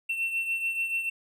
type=beating tone pair; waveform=triangle; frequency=2700 / 2706.9 Hz; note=E7 / E7; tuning=+41 / +45 cents; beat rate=6.9 Hz; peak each=-26 / -34 dBFS; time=0.09-1.1 s; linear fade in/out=10 ms; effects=none